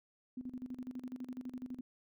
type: tone with tremolo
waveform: sine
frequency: 252.3 Hz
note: B3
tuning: 37 cents sharp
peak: -39 dBFS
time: 0.37-1.81 s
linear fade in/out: 5 ms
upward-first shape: square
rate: 12 Hz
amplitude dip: 80%
effects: none